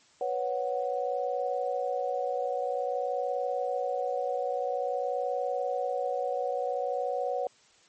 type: chord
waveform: sine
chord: B suspended second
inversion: none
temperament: equal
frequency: 493.9 / 554.4 / 740 Hz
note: B4 / C#5 / F#5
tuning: 0 / 0 / 0 cents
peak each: -32 dBFS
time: 0.21-7.47 s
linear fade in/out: 2 ms
effects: white hiss -61 dBFS RMS until 7.88 s + MP3 32 kbps